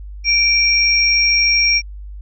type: tone pair together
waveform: sine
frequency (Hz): 2349 / 5587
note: D7 / F8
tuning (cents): 0 / 0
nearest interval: octave + minor third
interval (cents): 1500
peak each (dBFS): -14 / -14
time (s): 0.24-1.82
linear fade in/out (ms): 50
effects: added 50 Hz sine -29 dBFS peak until 2.21 s